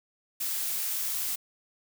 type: noise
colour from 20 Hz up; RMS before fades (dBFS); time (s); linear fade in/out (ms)
blue; -31; 0.4-1.36; 10
effects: none